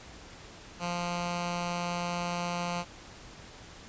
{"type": "tone with notch filter", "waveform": "10% pulse", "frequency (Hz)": 174.61, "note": "F3", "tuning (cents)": 0, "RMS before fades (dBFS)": -33, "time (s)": [0.79, 2.85], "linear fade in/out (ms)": 50, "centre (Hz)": 380, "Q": 1.2, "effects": ["pink hiss -49 dBFS RMS until 3.88 s", "resampled to 16000 Hz"]}